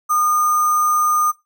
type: tone with sample-and-hold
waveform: sine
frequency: 1218 Hz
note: D#6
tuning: 37 cents flat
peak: -14 dBFS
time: 0.09-1.32 s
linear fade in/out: 20 ms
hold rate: 7350 Hz
effects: noise-tail reverb RT60 0.2 s tail -18 dB re dry